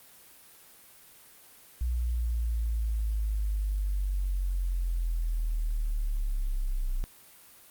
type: linear sweep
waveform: sine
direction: down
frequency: 60.8 to 30.87 Hz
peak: -26 dBFS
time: 1.81-7.04 s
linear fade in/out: 0 ms
effects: white hiss -54 dBFS RMS until 7.7 s + Opus 32 kbps